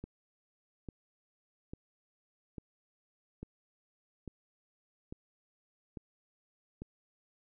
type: click train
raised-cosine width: 3 ms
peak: -29 dBFS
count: 9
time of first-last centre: 0.04-6.82 s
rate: 1.18 Hz
effects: none